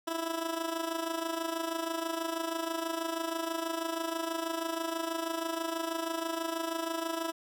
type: tone with amplitude modulation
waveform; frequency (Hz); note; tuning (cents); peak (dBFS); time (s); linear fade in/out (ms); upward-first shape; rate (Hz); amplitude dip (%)
15% pulse; 329.6; E4; 0; -23; 0.07-7.32; 10; sine; 26.2; 65
effects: none